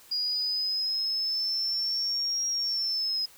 sine linear two-way sweep, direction up then down, 4864 to 5630 to 5060 Hz, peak -26 dBFS, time 0.11-3.26 s, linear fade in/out 10 ms, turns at 2.48 s, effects white hiss -54 dBFS RMS until 3.37 s

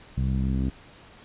sawtooth tone with low-pass filter sweep, 65.41 Hz, C2, in tune, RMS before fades -25 dBFS, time 0.17-0.7 s, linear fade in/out 10 ms, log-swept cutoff 160 to 260 Hz, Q 2.5, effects pink hiss -50 dBFS RMS until 1.24 s + resampled to 8000 Hz

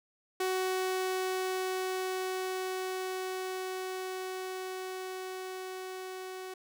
sawtooth tone with level ramp, 373.5 Hz, F#4, 16 cents sharp, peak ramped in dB -25 to -36 dBFS, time 0.4-6.54 s, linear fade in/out 5 ms, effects none

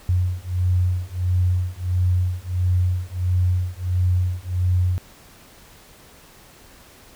sine beating tone pair, 89.7 / 91.2 Hz, F2 / F#2, +47 / -24 cents, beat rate 1.5 Hz, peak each -21 dBFS, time 0.09-4.98 s, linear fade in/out 0 ms, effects pink hiss -48 dBFS RMS until 7.15 s

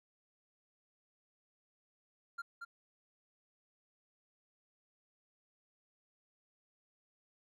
triangle tone with echo, 1390 Hz, F6, 9 cents flat, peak -37 dBFS, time 2.38-2.42 s, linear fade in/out 10 ms, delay 230 ms, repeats 1, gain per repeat -4 dB, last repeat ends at 2.65 s, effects none

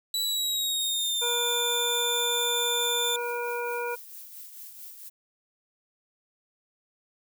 sawtooth tone with pitch glide, 3937 to 3548 Hz, B7 to A7, -6 to +14 cents, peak -23 dBFS, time 0.14-3.16 s, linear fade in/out 2 ms, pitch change -180 cents, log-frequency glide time 0.24-1.31 s
violet noise with tremolo, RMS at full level -42 dBFS, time 0.79-5.1 s, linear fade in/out 20 ms, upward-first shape triangle, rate 4.5 Hz, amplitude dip 50%
harmonic tone, 479.2 Hz, A#4, 48 cents sharp, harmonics 1 / 2 / 3 / 5, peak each -31 / -34 / -36 / -38 dBFS, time 1.21-3.96 s, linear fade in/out 20 ms
effects none

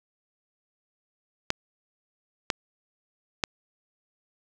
clicks, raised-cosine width 0.2 ms, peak -6 dBFS, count 3, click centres 1.504 / 2.502 / 3.438 s, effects none

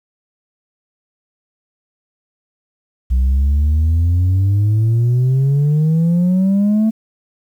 sine exponential sweep, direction up, 61.8 to 223.2 Hz, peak -8 dBFS, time 3.1-6.91 s, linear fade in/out 20 ms, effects tanh soft clip ceiling -10 dBFS + 8-bit

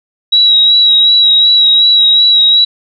sine tone with vibrato, 3865 Hz, B7, 38 cents flat, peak -4 dBFS, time 0.32-2.65 s, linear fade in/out 10 ms, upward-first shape sine, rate 2.7 Hz, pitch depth 26 cents each way, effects none

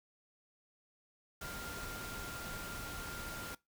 sine tone in noise, 1396.9 Hz, F6, in tune, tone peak -47 dBFS, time 1.41-3.55 s, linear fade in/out 5 ms, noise pink, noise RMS -45 dBFS, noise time 1.41-3.55 s, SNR -5 dB, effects noise-tail reverb RT60 0.2 s tail -21 dB re dry

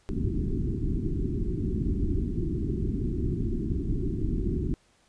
pink low-pass noise, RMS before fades -28 dBFS, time 0.09-4.74 s, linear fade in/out 0 ms, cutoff 390 Hz, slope 96 dB/octave, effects pink hiss -64 dBFS RMS until 5.08 s + resampled to 22050 Hz

